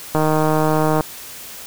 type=click train; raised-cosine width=1 ms; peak=-4 dBFS; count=134; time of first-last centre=0.15-1.008 s; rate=155 Hz; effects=white hiss -35 dBFS RMS until 1.66 s